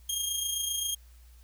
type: tone with amplitude modulation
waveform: 15% pulse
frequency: 3233 Hz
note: G#7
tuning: 47 cents flat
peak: -20 dBFS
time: 0.09-0.95 s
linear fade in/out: 5 ms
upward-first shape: sine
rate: 27.6 Hz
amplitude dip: 45%
effects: added 60 Hz sine -51 dBFS peak until 1.43 s + white hiss -64 dBFS RMS until 1.43 s